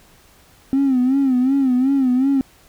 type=tone with vibrato; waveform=triangle; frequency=262.7 Hz; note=C4; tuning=7 cents sharp; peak=-10 dBFS; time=0.73-2.41 s; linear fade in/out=0 ms; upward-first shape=sine; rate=2.7 Hz; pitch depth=100 cents each way; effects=tanh soft clip ceiling -10 dBFS + pink hiss -51 dBFS RMS until 2.68 s